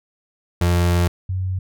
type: tone pair in turn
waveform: 35% pulse / sine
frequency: 87.31 / 93.26 Hz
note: F2 / F#2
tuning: 0 / +14 cents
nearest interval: minor second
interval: 114 cents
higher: second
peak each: -13 / -20 dBFS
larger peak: first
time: 0.61-1.08 / 1.29-1.59 s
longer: first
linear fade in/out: 5 ms
effects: none